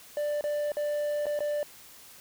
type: tone with dropouts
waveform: triangle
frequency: 590 Hz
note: D5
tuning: 8 cents sharp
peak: -25 dBFS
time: 0.17-1.63 s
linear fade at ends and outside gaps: 1 ms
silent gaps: 0.41-0.44 / 0.719-0.769 / 1.257-1.266 / 1.391-1.405 s
effects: white hiss -51 dBFS RMS until 2.2 s